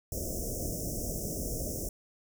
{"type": "band-stop noise", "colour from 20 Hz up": "pink", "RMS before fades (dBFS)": -35, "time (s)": [0.12, 1.89], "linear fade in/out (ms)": 2, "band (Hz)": [680, 5400], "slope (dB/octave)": 96, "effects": []}